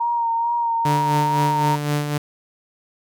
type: tone with vibrato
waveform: sine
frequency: 932.3 Hz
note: A#5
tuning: in tune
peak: -18 dBFS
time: 0-1.76 s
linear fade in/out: 10 ms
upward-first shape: sine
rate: 2.3 Hz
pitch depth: 27 cents each way
type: tone with tremolo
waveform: sawtooth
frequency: 147.2 Hz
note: D3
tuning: 4 cents sharp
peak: -14 dBFS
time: 0.85-2.18 s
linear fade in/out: 5 ms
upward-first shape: sine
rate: 3.9 Hz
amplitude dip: 50%
effects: none